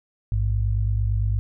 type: tone pair together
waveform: sine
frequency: 55 / 103.83 Hz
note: A1 / G#2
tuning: 0 / 0 cents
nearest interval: major seventh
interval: 1100 cents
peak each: -22 dBFS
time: 0.32-1.39 s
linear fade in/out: 0 ms
effects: none